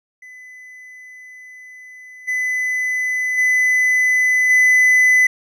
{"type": "tone with level steps", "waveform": "triangle", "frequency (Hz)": 2008, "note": "B6", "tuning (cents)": 28, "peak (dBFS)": [-35, -16, -11, -8], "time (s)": [0.22, 5.27], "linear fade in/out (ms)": 5, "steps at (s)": [2.27, 3.37, 4.49], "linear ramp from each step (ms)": 20, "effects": []}